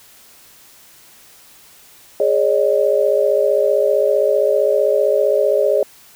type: chord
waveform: sine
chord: Ab suspended fourth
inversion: none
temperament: equal with one note detuned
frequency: 415.3 / 554.4 / 609.8 Hz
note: Ab4 / Db5 / Eb5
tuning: 0 / 0 / -35 cents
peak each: -17 / -16 / -17 dBFS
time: 2.2-5.83 s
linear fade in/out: 2 ms
effects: white hiss -46 dBFS RMS until 6.15 s